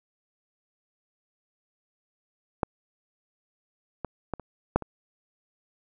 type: clicks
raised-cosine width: 1 ms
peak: -9 / -17 / -15 / -27 / -6 / -22 dBFS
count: 6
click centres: 2.632 / 4.047 / 4.337 / 4.397 / 4.76 / 4.823 s
effects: none